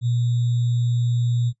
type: tone with sample-and-hold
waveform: sine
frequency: 120 Hz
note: B2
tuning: 49 cents flat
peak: -18 dBFS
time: 0.01-1.53 s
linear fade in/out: 50 ms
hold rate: 3675 Hz
effects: noise-tail reverb RT60 0.1 s tail -18 dB re dry + resampled to 22050 Hz